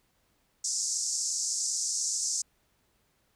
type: band-pass noise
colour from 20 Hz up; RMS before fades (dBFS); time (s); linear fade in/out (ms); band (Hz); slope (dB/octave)
white; -31; 0.64-2.42; 5; 5300 to 7900; 48
effects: pink hiss -71 dBFS RMS until 3.35 s

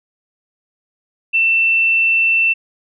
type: tone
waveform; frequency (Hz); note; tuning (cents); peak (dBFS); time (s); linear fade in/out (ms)
sine; 2680; E7; +28; -11; 1.33-2.54; 20
effects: none

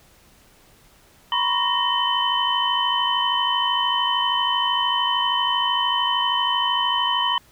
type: tone cluster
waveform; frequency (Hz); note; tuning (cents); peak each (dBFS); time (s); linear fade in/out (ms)
sine; 962 / 1015 / 1107 / 1853 / 3039; B5 / B5 / C#6 / A#6 / F#7; -46 / +47 / -3 / -11 / +46; -24 / -26 / -28 / -30 / -22; 1.32-7.38; 2
effects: pink hiss -54 dBFS RMS until 7.51 s

